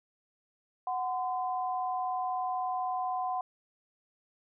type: tone pair together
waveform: sine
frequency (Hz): 740 / 1023.9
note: F#5 / C6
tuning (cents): 0 / -38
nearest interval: tritone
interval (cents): 562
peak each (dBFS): -31 / -35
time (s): 0.87-3.41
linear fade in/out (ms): 2
effects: none